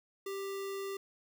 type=tone with sample-and-hold; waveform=sine; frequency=392 Hz; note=G4; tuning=in tune; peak=-36 dBFS; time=0.26-0.97 s; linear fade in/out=5 ms; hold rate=1575 Hz; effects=none